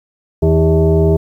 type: tone with frequency modulation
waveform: sine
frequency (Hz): 160.7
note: E3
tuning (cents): -44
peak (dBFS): -8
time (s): 0.42-1.17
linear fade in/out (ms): 10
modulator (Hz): 242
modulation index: 1.5
effects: 8-bit